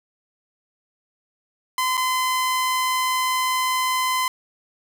sawtooth tone with dropouts, 1025 Hz, C6, 36 cents flat, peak -16 dBFS, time 1.78-4.28 s, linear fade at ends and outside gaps 2 ms, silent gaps 1.971-1.976 s, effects none

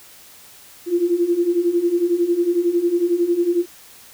sine beating tone pair, 339.3 / 350.3 Hz, F4 / F4, -50 / +5 cents, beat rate 11 Hz, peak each -21 / -17 dBFS, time 0.86-3.66 s, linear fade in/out 50 ms, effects white hiss -45 dBFS RMS until 4.13 s

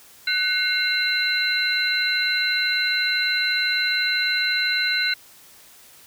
sine tone cluster, 1499 / 2133 / 2739 / 4043 Hz, F#6 / C7 / F7 / B7, +22 / +33 / -34 / +40 cents, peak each -24 / -25 / -31 / -23 dBFS, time 0.27-5.14 s, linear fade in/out 5 ms, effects white hiss -49 dBFS RMS until 6.06 s

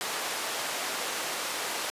pink band-pass noise, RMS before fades -33 dBFS, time 0.01-1.9 s, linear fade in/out 0 ms, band 530 to 12000 Hz, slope 12 dB/octave, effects resampled to 32000 Hz

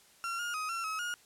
35% pulse tone with pitch steps, 1368 / 1421 / 1257 / 1357 / 1281 / 1432 Hz, F6 / F6 / D#6 / E6 / E6 / F6, -36 / +30 / +17 / +50 / -50 / +43 cents, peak -32 dBFS, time 0.24-1.14 s, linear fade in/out 0 ms, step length 150 ms, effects white hiss -61 dBFS RMS until 1.25 s + low-pass 11000 Hz 12 dB/octave

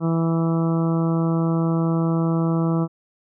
harmonic tone, 164.81 Hz, E3, in tune, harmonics 1 / 2 / 3 / 4 / 5 / 6 / 7 / 8, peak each -19 / -24 / -31 / -33 / -37 / -37 / -35 / -37 dBFS, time 0-2.88 s, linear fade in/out 50 ms, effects none

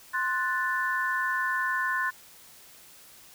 sine chord, F# diminished, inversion second, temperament equal, 1046.5 / 1480 / 1760 Hz, C6 / F#6 / A6, 0 / 0 / 0 cents, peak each -30 / -30 / -29 dBFS, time 0.13-2.11 s, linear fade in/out 20 ms, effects white hiss -52 dBFS RMS until 3.34 s

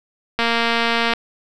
click train, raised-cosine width 0.3 ms, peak -3 dBFS, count 174, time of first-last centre 0.39-1.136 s, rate 232 Hz, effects none

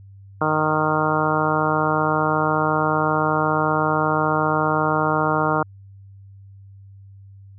harmonic tone, 154.7 Hz, D#3, 10 cents flat, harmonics 1 / 2 / 3 / 4 / 5 / 6 / 7 / 8 / 9, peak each -26 / -26 / -26 / -26 / -26 / -26 / -26 / -26 / -26 dBFS, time 0.41-5.63 s, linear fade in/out 5 ms, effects added 98 Hz sine -41 dBFS peak until 7.58 s

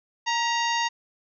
harmonic tone with a mistuned harmonic, 931 Hz, A#5, 2 cents flat, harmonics 1 / 2 / 3 / 4 / 5 / 6 / 7, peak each -25 / -29 / -31 / -34 / -35 / -38 / -36 dBFS, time 0.26-0.89 s, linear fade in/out 20 ms, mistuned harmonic 2, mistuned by +50 cents, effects none

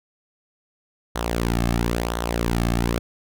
sawtooth tone with flanger, 58.27 Hz, A#1, in tune, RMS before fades -23 dBFS, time 1.15-2.99 s, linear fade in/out 10 ms, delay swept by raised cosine 0.4 to 2.1 ms, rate 0.98 Hz, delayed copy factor -0.65, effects none

